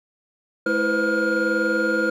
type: tone cluster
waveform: triangle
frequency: 214.2 / 326.6 / 495 / 516 / 1416 Hz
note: A3 / E4 / B4 / C5 / F6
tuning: -46 / -16 / +4 / -24 / +23 cents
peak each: -26 / -22 / -24 / -23 / -20 dBFS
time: 0.66-2.1 s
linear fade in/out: 5 ms
effects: tanh soft clip ceiling -11 dBFS